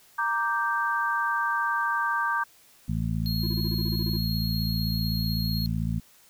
sine chord, G minor, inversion first, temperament equal, 932.3 / 1174.7 / 1568 Hz, Bb5 / D6 / G6, 0 / 0 / 0 cents, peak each -29 / -28 / -27 dBFS, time 0.18-2.44 s, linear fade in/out 10 ms
harmonic tone, 55.8 Hz, A1, 25 cents sharp, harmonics 1 / 2 / 3 / 4, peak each -31 / -30 / -29 / -33 dBFS, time 2.88-6 s, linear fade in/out 10 ms
square tone, 4273 Hz, C8, 36 cents sharp, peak -32 dBFS, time 3.26-5.66 s, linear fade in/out 0 ms
triangle tone bursts, 334.5 Hz, E4, 25 cents sharp, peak -32 dBFS, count 11, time 3.43-4.169 s, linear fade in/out 5 ms, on 39 ms, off 31 ms
effects white hiss -57 dBFS RMS until 6.29 s

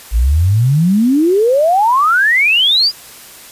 sine exponential sweep, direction up, 51.91 to 5030 Hz, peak -8 dBFS, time 0.11-2.92 s, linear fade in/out 50 ms, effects white hiss -36 dBFS RMS until 3.51 s + resampled to 32000 Hz

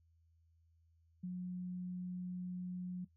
sine tone, 180.7 Hz, F#3, 41 cents flat, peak -39 dBFS, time 1.23-3.05 s, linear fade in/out 10 ms, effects noise-tail reverb RT60 0.1 s tail -18 dB re dry + added 82 Hz sine -68 dBFS peak until 3.16 s

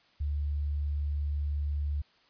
sine tone, 72.9 Hz, D2, 12 cents flat, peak -28 dBFS, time 0.2-2.02 s, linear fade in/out 10 ms, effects white hiss -64 dBFS RMS until 2.29 s + resampled to 11025 Hz

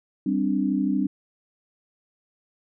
sine chord, G suspended fourth, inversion none, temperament just, 196 / 261.3 / 294 Hz, G3 / C4 / D4, 0 / -2 / +2 cents, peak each -25 dBFS, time 0.26-1.07 s, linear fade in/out 5 ms, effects none

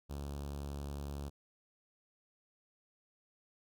sawtooth tone with notch filter, 71 Hz, C#2, 42 cents sharp, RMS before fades -42 dBFS, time 0.09-1.3 s, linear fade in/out 20 ms, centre 2000 Hz, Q 0.97, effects none

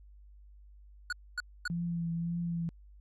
square tone bursts, 1460 Hz, F#6, 24 cents flat, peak -32 dBFS, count 3, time 1.1-1.678 s, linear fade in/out 2 ms, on 26 ms, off 250 ms
sine tone with vibrato, 169.6 Hz, E3, 50 cents sharp, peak -31 dBFS, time 1.7-2.69 s, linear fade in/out 0 ms, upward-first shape triangle, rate 1.8 Hz, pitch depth 28 cents each way
effects added 50 Hz sine -52 dBFS peak until 3 s + low-pass 7000 Hz 12 dB/octave

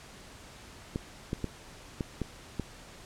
clicks, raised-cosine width 3 ms, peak -18 dBFS, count 6, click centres 0.959 / 1.331 / 1.443 / 2.008 / 2.217 / 2.597 s, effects pink hiss -50 dBFS RMS until 3.05 s + low-pass 9000 Hz 12 dB/octave

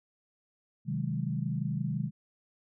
sine chord, Ab dominant seventh, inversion first, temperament just, 129.78 / 155.74 / 186.89 / 207.7 Hz, C3 / Eb3 / Gb3 / Ab3, -14 / +2 / +18 / 0 cents, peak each -34 / -33 / -37 / -37 dBFS, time 0.85-2.11 s, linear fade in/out 50 ms, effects none

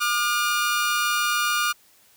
sawtooth tone pair together, 1201 / 1428.2 Hz, D6 / F6, +38 / +38 cents, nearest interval minor third, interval 300 cents, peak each -20 dBFS, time 0-1.73 s, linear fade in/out 20 ms, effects white hiss -57 dBFS RMS until 2.16 s

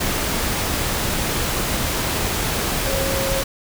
sine tone in noise, 541 Hz, C#5, 42 cents flat, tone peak -24 dBFS, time 2.86-3.43 s, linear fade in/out 10 ms, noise pink, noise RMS -22 dBFS, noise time 0-3.44 s, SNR -5 dB, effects none

